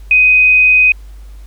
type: tone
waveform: sine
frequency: 2505 Hz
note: D#7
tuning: 11 cents sharp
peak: -5 dBFS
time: 0.11-0.92 s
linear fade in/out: 2 ms
effects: added 50 Hz sine -30 dBFS peak until 1.46 s + pink hiss -50 dBFS RMS until 1.46 s